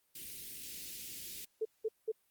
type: band-stop noise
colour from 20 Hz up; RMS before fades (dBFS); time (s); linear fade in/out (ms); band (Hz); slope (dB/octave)
white; -46; 0.15-1.45; 5; 400 to 2300; 24
type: tone bursts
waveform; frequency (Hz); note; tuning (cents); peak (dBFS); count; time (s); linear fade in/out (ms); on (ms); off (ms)
sine; 440; A4; 0; -31; 3; 1.61-2.119; 10; 43; 190
effects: white hiss -75 dBFS RMS until 2.3 s + Opus 32 kbps